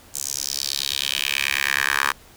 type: tone with high-pass filter sweep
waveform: 10% pulse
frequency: 69.3 Hz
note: C#2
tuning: in tune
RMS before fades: -24 dBFS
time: 0.14-2.12 s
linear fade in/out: 5 ms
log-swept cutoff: 7200 to 1300 Hz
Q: 2.8
effects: pink hiss -49 dBFS RMS until 2.36 s